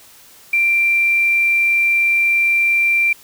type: tone with quantisation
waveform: sine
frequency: 2361 Hz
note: D7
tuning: 9 cents sharp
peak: -12 dBFS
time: 0.53-3.13 s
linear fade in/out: 5 ms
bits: 6
effects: white hiss -45 dBFS RMS until 3.23 s